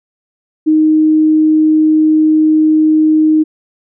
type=tone; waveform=sine; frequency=311.1 Hz; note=D#4; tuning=in tune; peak=-6 dBFS; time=0.66-3.44 s; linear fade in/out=20 ms; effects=none